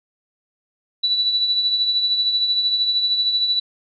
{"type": "tone with tremolo", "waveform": "sine", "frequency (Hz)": 3951, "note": "B7", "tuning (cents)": 0, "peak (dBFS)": -14, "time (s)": [1.03, 3.6], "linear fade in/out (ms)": 10, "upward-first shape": "triangle", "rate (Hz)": 13, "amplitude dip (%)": 55, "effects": []}